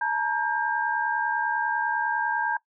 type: tone cluster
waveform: sine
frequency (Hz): 869 / 939 / 1597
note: A5 / A#5 / G6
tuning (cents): -22 / +12 / +32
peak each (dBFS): -30 / -27 / -27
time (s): 0.01-2.57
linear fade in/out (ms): 5
effects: noise-tail reverb RT60 0.1 s tail -20 dB re dry